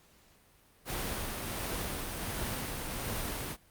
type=noise with tremolo; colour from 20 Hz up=pink; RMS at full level=-35 dBFS; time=0.85-3.57 s; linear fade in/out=50 ms; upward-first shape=sine; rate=1.4 Hz; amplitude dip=25%; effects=pink hiss -63 dBFS RMS until 3.7 s + Opus 48 kbps